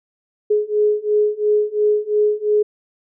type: beating tone pair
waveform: sine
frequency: 419.1 / 422 Hz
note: G#4 / G#4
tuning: +16 / +28 cents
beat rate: 2.9 Hz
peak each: -18 / -17 dBFS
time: 0.5-2.63 s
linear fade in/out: 10 ms
effects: none